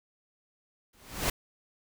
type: noise with exponential growth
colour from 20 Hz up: pink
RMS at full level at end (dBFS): -25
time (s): 0.93-1.3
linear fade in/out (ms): 5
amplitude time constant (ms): 79
effects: none